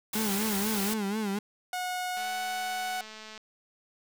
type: noise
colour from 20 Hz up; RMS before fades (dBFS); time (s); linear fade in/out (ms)
white; -33; 0.13-0.94; 5
type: tone with vibrato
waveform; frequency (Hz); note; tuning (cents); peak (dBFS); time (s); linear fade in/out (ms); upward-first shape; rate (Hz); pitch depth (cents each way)
35% pulse; 207.7; G#3; 0; -27; 0.15-1.39; 5; sine; 4.1; 110
type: tone with pitch glide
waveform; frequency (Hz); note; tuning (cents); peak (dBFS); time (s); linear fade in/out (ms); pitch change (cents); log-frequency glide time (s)
sawtooth; 729 to 740.5; F#5 to F#5; -26 to +1; -27; 1.73-3.01; 2; +27; 2.13-2.28
type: click train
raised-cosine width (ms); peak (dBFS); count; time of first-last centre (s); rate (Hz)
0.2; -28; 263; 2.17-3.377; 217
effects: none